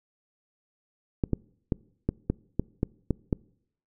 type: clicks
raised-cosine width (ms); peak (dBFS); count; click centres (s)
3; -11; 9; 1.238 / 1.333 / 1.722 / 2.09 / 2.3 / 2.596 / 2.831 / 3.107 / 3.328
effects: noise-tail reverb RT60 0.7 s tail -25 dB re dry